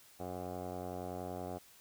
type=tone with low-pass filter; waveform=10% pulse; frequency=90.6 Hz; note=F#2; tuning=36 cents flat; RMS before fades=-42 dBFS; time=0.19-1.59 s; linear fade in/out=20 ms; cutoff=790 Hz; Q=7.3; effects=white hiss -61 dBFS RMS until 1.8 s